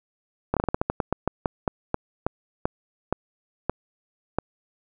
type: slowing click train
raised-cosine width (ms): 1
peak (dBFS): -8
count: 19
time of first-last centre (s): 0.54-4.386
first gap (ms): 27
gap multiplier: 1.21
effects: none